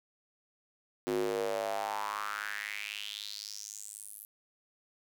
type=tone with high-pass filter sweep; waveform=square; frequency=51.91 Hz; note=G#1; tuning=in tune; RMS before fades=-37 dBFS; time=1.07-4.25 s; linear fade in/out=0 ms; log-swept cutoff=320 to 12000 Hz; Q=5; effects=none